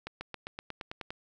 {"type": "accelerating click train", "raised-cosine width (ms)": 0.3, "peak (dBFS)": -22, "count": 10, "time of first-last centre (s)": [0.07, 1.105], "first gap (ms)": 140, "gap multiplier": 0.95, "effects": []}